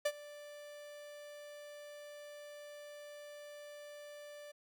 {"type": "tone with ADSR envelope", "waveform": "45% pulse", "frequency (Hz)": 587.3, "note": "D5", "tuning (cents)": 0, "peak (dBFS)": -29, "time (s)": [0.05, 4.52], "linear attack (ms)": 8, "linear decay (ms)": 57, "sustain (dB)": -20, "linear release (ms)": 11, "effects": []}